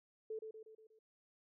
sine tone with echo, 438.3 Hz, A4, 7 cents flat, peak -40 dBFS, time 0.3-0.39 s, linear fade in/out 5 ms, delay 120 ms, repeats 5, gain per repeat -5 dB, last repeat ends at 0.99 s, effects none

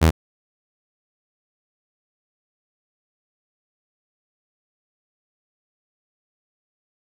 sawtooth tone, 80.6 Hz, E2, 38 cents flat, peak -8 dBFS, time 0.01-0.11 s, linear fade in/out 20 ms, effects none

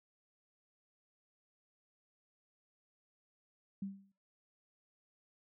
sine tone with exponential decay, 196 Hz, G3, in tune, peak -35 dBFS, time 3.82-4.12 s, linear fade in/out 5 ms, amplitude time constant 65 ms, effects noise-tail reverb RT60 0.3 s tail -19 dB re dry

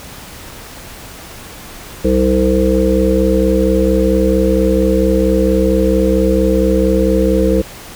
harmonic tone, 64.4 Hz, C2, 27 cents flat, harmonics 1 / 3 / 5 / 7 / 8, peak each -16 / -16 / -16 / -16 / -16 dBFS, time 2.04-7.62 s, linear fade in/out 10 ms, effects pink hiss -33 dBFS RMS until 7.95 s

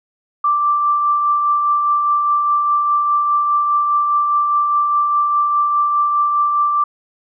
sine tone with tremolo, 1174.7 Hz, D6, in tune, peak -11 dBFS, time 0.44-6.84 s, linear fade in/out 5 ms, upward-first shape triangle, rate 4.9 Hz, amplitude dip 35%, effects none

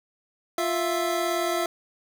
25% pulse tone pair together, 349.2 / 660.2 Hz, F4 / E5, 0 / +2 cents, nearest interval major seventh, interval 1102 cents, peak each -23 dBFS, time 0.58-1.66 s, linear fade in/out 2 ms, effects none

